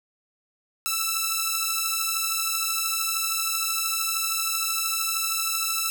5% pulse beating tone pair, 1316 / 1329 Hz, E6 / E6, -3 / +14 cents, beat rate 13 Hz, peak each -15 dBFS, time 0.86-5.9 s, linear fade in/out 0 ms, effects none

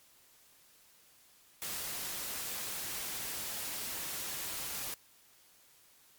white noise, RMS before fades -39 dBFS, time 1.62-4.94 s, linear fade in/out 0 ms, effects white hiss -63 dBFS RMS until 6.18 s + MP3 96 kbps

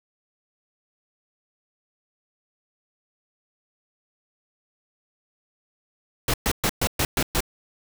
pink noise bursts, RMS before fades -22 dBFS, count 7, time 6.28-7.406 s, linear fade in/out 2 ms, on 58 ms, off 120 ms, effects none

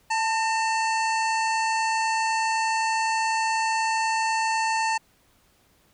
harmonic tone with a mistuned harmonic, 888 Hz, A5, 16 cents sharp, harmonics 1 / 2 / 3 / 5 / 6 / 7 / 8 / 9 / 10, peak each -23 / -30 / -31 / -35 / -47 / -40 / -40 / -46 / -46 dBFS, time 0.1-4.98 s, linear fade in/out 10 ms, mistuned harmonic 2, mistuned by +42 cents, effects pink hiss -62 dBFS RMS until 5.93 s

